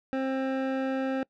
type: tone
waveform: 25% pulse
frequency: 265.2 Hz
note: C4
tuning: 23 cents sharp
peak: -23 dBFS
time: 0.13-1.23 s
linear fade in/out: 0 ms
effects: noise-tail reverb RT60 0.1 s tail -24 dB re dry + low-pass 2000 Hz 12 dB/octave